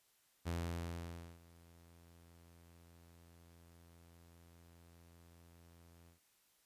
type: tone with ADSR envelope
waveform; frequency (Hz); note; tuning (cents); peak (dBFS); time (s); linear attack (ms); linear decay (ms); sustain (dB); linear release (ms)
sawtooth; 84.9; F2; -48; -33; 0.45-6.2; 26; 910; -24; 120
effects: white hiss -74 dBFS RMS until 6.65 s + resampled to 32000 Hz